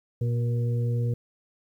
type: harmonic tone with a mistuned harmonic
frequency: 119 Hz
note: A#2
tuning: 36 cents sharp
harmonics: 1 / 2 / 3 / 4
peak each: -23 / -38 / -43 / -36 dBFS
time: 0.21-1.14 s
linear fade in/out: 5 ms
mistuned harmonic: 3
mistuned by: +42 cents
effects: 10-bit